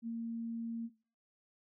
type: tone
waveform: sine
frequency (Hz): 230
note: A#3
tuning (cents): -23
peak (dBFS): -36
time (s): 0.02-0.9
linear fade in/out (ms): 50
effects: noise-tail reverb RT60 0.4 s tail -20 dB re dry